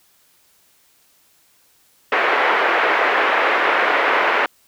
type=band-pass noise; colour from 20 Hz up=white; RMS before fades=-17 dBFS; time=2.12-4.46 s; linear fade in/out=2 ms; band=380 to 2100 Hz; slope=24 dB/octave; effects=white hiss -57 dBFS RMS until 4.67 s